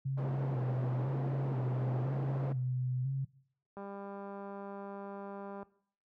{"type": "tone with vibrato", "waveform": "sine", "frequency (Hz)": 130.81, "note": "C3", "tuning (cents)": 0, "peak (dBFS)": -31, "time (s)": [0.05, 3.25], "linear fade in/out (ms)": 10, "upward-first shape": "square", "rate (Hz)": 1, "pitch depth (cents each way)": 54}
{"type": "band-pass noise", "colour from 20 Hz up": "pink", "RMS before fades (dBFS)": -42, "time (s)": [0.17, 2.53], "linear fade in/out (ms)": 10, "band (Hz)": [220, 670], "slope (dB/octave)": 12}
{"type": "click train", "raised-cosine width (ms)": 1, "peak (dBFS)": -32, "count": 371, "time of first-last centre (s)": [3.77, 5.629], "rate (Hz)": 199}
{"effects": ["noise-tail reverb RT60 0.6 s tail -20 dB re dry", "high-pass 60 Hz 12 dB/octave"]}